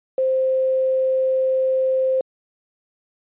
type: tone with quantisation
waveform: sine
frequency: 523 Hz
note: C5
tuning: 1 cent flat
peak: -16 dBFS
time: 0.18-2.21 s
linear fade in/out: 2 ms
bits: 7
effects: resampled to 8000 Hz